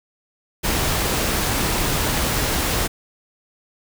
pink noise, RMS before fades -21 dBFS, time 0.63-2.88 s, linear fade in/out 20 ms, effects none

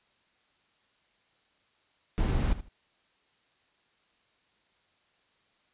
brown noise with echo, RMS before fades -26 dBFS, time 2.18-2.53 s, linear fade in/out 0 ms, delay 78 ms, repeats 2, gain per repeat -14 dB, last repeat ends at 2.686 s, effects white hiss -69 dBFS RMS until 5.73 s + resampled to 8000 Hz

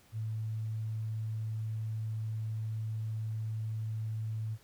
sine tone, 110 Hz, A2, in tune, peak -33 dBFS, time 0.12-4.58 s, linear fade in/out 50 ms, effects pink hiss -63 dBFS RMS until 4.63 s

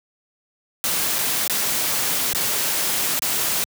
white noise with dropouts, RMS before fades -22 dBFS, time 0.84-3.64 s, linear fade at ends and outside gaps 0 ms, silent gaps 1.184-1.188 / 1.477-1.497 / 2.331-2.348 / 3.192-3.221 s, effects high-pass 100 Hz 12 dB/octave

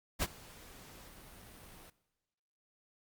pink noise with ADSR envelope, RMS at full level -31 dBFS, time 0.19-1.9 s, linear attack 36 ms, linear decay 40 ms, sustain -23 dB, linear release 4 ms, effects noise-tail reverb RT60 1.0 s tail -19 dB re dry + Opus 48 kbps

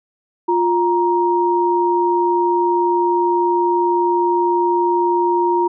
sine tone pair together, 351.5 / 939.1 Hz, F4 / A#5, +11 / +13 cents, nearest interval octave + perfect fourth, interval 1702 cents, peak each -16 / -16 dBFS, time 0.48-5.68 s, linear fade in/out 10 ms, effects none

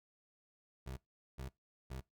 25% pulse tone bursts, 65.41 Hz, C2, in tune, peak -39 dBFS, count 3, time 0.86-2.01 s, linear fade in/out 10 ms, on 110 ms, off 410 ms, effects noise-tail reverb RT60 0.2 s tail -23 dB re dry

